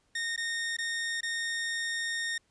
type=tone with dropouts; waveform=sawtooth; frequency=1843 Hz; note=A#6; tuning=20 cents flat; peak=-27 dBFS; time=0.15-2.38 s; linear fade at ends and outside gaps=5 ms; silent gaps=0.363-0.376 / 0.768-0.785 / 1.208-1.23 s; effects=pink hiss -71 dBFS RMS until 2.5 s + resampled to 22050 Hz